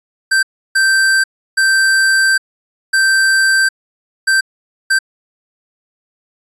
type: tone bursts at uneven times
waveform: square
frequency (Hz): 1562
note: G6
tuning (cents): -7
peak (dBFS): -10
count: 6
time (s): 0.31-0.43 / 0.75-1.24 / 1.57-2.38 / 2.93-3.69 / 4.27-4.41 / 4.9-4.99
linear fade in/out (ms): 10
effects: resampled to 24000 Hz